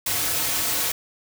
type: noise with comb filter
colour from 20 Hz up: white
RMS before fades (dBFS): -24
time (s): 0.06-0.92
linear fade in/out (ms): 5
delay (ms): 5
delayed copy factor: -0.75
effects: none